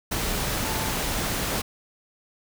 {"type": "tone in noise", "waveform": "sine", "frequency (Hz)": 880, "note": "A5", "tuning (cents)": 0, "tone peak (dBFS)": -35, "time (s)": [0.64, 0.92], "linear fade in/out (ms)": 10, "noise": "pink", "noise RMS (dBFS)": -27, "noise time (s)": [0.11, 1.62], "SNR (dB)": -11, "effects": []}